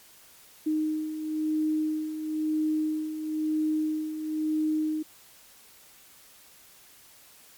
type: beating tone pair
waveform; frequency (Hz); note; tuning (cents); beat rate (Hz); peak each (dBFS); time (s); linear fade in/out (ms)
sine; 309.1 / 310.1; D#4 / D#4; -11 / -6; 1; -33 / -26; 0.66-5.03; 10
effects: white hiss -54 dBFS RMS until 7.57 s + MP3 96 kbps